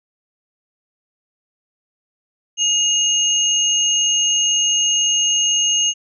sine tone pair together, 2861 / 6423 Hz, F7 / G8, +41 / +41 cents, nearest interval octave + major second, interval 1400 cents, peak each -17 dBFS, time 2.57-5.94 s, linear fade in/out 50 ms, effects none

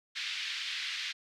white band-pass noise, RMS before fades -37 dBFS, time 0.15-1.13 s, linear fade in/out 20 ms, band 1800 to 4100 Hz, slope 24 dB/octave, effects none

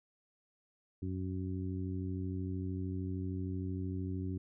harmonic tone, 93.1 Hz, F#2, 11 cents sharp, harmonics 1 / 2 / 3 / 4, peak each -37 / -42 / -41 / -47 dBFS, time 1.02-4.38 s, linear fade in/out 5 ms, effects none

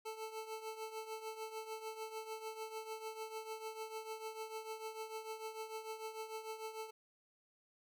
25% pulse tone with tremolo, 440 Hz, A4, in tune, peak -37 dBFS, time 0.05-6.91 s, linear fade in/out 10 ms, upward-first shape triangle, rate 6.7 Hz, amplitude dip 75%, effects none

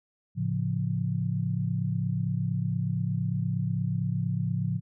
sine chord, A augmented, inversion none, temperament equal, 110 / 138.59 / 174.61 Hz, A2 / C#3 / E#3, 0 / 0 / 0 cents, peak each -30 dBFS, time 0.35-4.81 s, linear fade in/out 50 ms, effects none

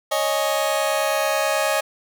sawtooth chord, C# suspended second, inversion none, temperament just, 554.4 / 623.7 / 831.5 Hz, C#5 / D#5 / G#5, 0 / +4 / +2 cents, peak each -20 / -18 / -22 dBFS, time 0.11-1.81 s, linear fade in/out 10 ms, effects none

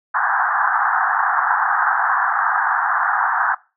white band-pass noise, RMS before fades -18 dBFS, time 0.14-3.55 s, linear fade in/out 10 ms, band 740 to 1700 Hz, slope 96 dB/octave, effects noise-tail reverb RT60 0.3 s tail -21 dB re dry

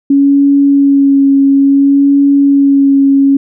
sine tone with vibrato, 278.1 Hz, C#4, 6 cents sharp, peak -4 dBFS, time 0.1-3.37 s, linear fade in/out 5 ms, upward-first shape sine, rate 0.58 Hz, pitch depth 17 cents each way, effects none

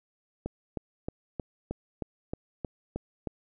click train, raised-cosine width 2 ms, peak -19 dBFS, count 10, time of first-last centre 0.46-3.272 s, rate 3.2 Hz, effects none

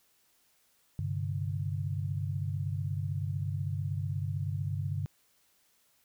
sine chord, G suspended fourth, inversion none, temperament equal, 98 / 130.81 / 146.83 Hz, G2 / C3 / D3, 0 / 0 / 0 cents, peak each -33 / -38 / -35 dBFS, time 0.99-5.06 s, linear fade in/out 0 ms, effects white hiss -69 dBFS RMS until 6.04 s

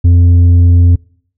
sine tone with tanh clipping, 87.1 Hz, F2, 4 cents flat, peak -4 dBFS, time 0.04-0.96 s, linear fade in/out 10 ms, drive 5 dB, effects noise-tail reverb RT60 0.6 s tail -26 dB re dry

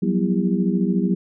sine tone cluster, 178.5 / 192.1 / 245.1 / 331.2 / 401.9 Hz, F3 / G3 / B3 / E4 / G4, +38 / -35 / -13 / +8 / +43 cents, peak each -23 / -20 / -25 / -27 / -29 dBFS, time 0.02-1.15 s, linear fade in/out 10 ms, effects none

